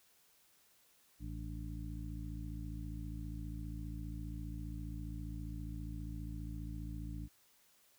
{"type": "harmonic tone with a mistuned harmonic", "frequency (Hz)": 54.9, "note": "A1", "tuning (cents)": -3, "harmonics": [1, 2, 3, 4, 5], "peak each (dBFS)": [-43, -47, -49, -54, -50], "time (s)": [1.19, 7.29], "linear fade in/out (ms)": 50, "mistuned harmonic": 5, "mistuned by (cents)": 120, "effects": ["white hiss -69 dBFS RMS until 7.98 s"]}